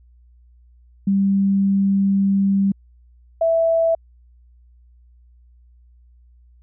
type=tone pair in turn; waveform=sine; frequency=196.5 / 659 Hz; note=G3 / E5; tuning=+4 / -1 cents; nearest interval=octave + major sixth; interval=2095 cents; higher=second; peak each=-14 dBFS; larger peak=neither; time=1.07-2.72 / 3.41-3.95 s; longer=first; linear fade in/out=5 ms; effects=added 60 Hz sine -48 dBFS peak until 6.62 s